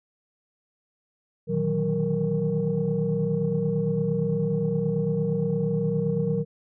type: tone cluster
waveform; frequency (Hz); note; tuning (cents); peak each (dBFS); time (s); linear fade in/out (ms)
sine; 119.7 / 149.5 / 158.6 / 186.9 / 465.6; A#2 / D3 / D#3 / F#3 / A#4; +46 / +31 / +33 / +18 / -2; -33 / -34 / -26 / -27 / -26; 1.47-6.45; 50
effects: tanh soft clip ceiling -14 dBFS